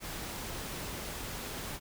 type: noise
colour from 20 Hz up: pink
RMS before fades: -40 dBFS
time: 0-1.8 s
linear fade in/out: 50 ms
effects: none